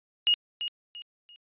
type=tone with echo; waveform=sine; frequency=2867 Hz; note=F7; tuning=45 cents sharp; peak=-19 dBFS; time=0.27-0.34 s; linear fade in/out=0 ms; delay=340 ms; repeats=3; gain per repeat=-10 dB; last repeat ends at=1.36 s; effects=resampled to 8000 Hz